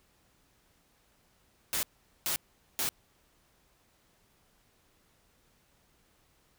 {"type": "noise bursts", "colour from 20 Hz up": "white", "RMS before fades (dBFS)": -31, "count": 3, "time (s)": [1.73, 2.89], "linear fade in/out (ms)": 0, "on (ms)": 100, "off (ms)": 430, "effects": ["pink hiss -68 dBFS RMS until 6.58 s"]}